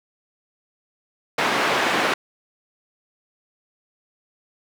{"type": "band-pass noise", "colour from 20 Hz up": "white", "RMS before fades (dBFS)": -21, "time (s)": [1.38, 2.14], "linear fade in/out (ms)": 5, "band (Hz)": [240, 1900], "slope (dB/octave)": 12, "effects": []}